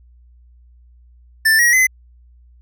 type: tone with pitch steps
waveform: square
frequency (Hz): 1773 / 1900.3 / 2037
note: A6 / A#6 / C7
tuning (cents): +13 / +33 / -47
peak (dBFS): -11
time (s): 1.45-1.87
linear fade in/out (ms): 10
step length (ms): 140
effects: added 60 Hz sine -45 dBFS peak until 2.61 s